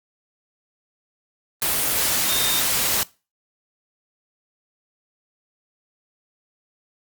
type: tone in noise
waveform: sine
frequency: 3666 Hz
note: A#7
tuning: 30 cents flat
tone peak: -25 dBFS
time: 2.29-2.6 s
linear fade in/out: 0 ms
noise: white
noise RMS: -21 dBFS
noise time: 1.62-3.03 s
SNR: -7 dB
effects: noise-tail reverb RT60 0.3 s tail -21 dB re dry + Opus 32 kbps